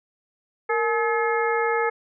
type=harmonic tone with a mistuned harmonic; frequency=428 Hz; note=A4; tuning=48 cents flat; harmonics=1 / 2 / 3 / 4 / 5; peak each=-23 / -26 / -28 / -29 / -30 dBFS; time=0.69-1.9 s; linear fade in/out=10 ms; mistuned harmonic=1; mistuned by=+140 cents; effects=none